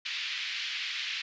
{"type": "band-pass noise", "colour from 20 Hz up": "pink", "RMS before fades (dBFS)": -35, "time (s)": [0.05, 1.22], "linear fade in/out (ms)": 10, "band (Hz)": [2100, 4200], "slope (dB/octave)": 24, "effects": ["resampled to 16000 Hz"]}